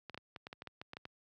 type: clicks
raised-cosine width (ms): 0.3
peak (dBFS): -29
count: 12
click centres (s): 0.097 / 0.145 / 0.176 / 0.362 / 0.469 / 0.529 / 0.621 / 0.673 / 0.815 / 0.934 / 0.969 / 1.054
effects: high-pass 80 Hz 12 dB/octave